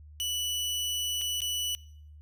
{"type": "tone with dropouts", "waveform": "sawtooth", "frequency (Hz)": 2960, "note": "F#7", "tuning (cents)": 0, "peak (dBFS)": -26, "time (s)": [0.2, 1.75], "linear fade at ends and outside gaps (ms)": 0, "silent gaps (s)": [[1.213, 1.217], [1.405, 1.418]], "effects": ["noise-tail reverb RT60 0.7 s tail -23 dB re dry", "added 75 Hz sine -47 dBFS peak until 2.21 s"]}